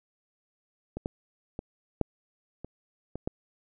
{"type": "clicks", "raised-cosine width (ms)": 2, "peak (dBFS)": [-21, -17, -21, -11, -25, -22, -16], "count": 7, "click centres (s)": [0.97, 1.059, 1.591, 2.013, 2.646, 3.156, 3.275], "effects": []}